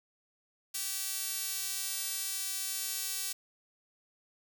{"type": "tone with high-pass filter", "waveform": "sawtooth", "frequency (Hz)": 385.7, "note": "G4", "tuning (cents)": -28, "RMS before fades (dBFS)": -36, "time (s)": [0.74, 3.33], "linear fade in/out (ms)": 10, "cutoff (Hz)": 6200, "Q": 0.57, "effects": []}